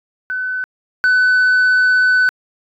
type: tone pair in turn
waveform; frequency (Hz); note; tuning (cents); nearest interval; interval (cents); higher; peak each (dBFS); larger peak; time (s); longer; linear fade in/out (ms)
sine; 1509 / 1502.7; F#6 / F#6; +34 / +26; unison; 8; first; -18 / -7; second; 0.3-0.64 / 1.04-2.29; second; 0
effects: tanh soft clip ceiling -9 dBFS